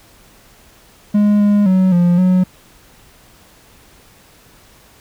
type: tone with pitch steps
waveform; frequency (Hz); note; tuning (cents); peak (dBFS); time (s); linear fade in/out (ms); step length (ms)
triangle; 207.2 / 205.6 / 186.9 / 175.1 / 183.7; G#3 / G#3 / F#3 / F3 / F#3; -4 / -17 / +18 / +5 / -12; -7; 1.14-2.44; 10; 260
effects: pink hiss -47 dBFS RMS until 5 s